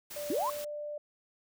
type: noise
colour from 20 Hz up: white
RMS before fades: -44 dBFS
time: 0.1-0.65 s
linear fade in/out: 10 ms
type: tone with pitch glide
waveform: sine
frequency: 587.3 to 592.4 Hz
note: D5 to D5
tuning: 0 to +15 cents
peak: -36 dBFS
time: 0.16-0.98 s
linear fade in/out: 5 ms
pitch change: +15 cents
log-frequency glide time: 0.49-0.66 s
type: linear sweep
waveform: sine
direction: up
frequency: 250 to 1127 Hz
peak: -29 dBFS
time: 0.3-0.5 s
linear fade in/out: 2 ms
effects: none